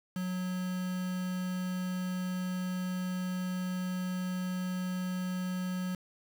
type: tone with quantisation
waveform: triangle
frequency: 183.1 Hz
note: F#3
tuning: 18 cents flat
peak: -30 dBFS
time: 0.16-5.95 s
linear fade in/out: 2 ms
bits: 7
effects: none